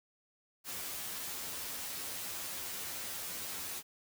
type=noise with comb filter; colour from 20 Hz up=white; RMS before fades=-41 dBFS; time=0.64-3.83 s; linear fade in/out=50 ms; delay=11 ms; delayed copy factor=+0.95; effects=none